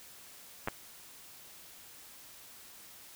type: clicks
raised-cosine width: 0.5 ms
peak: -18 dBFS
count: 2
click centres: 0.675 / 0.684 s
effects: white hiss -53 dBFS RMS until 3.15 s